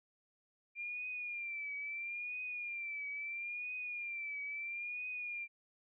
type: tone with vibrato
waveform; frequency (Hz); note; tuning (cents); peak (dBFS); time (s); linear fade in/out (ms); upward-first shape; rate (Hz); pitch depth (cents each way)
sine; 2383; D7; +25; -39; 0.75-5.48; 50; triangle; 0.75; 86
effects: none